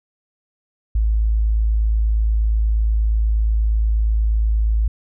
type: tone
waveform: sine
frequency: 54.2 Hz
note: A1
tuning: 25 cents flat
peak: -14 dBFS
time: 0.95-4.88 s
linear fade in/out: 5 ms
effects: none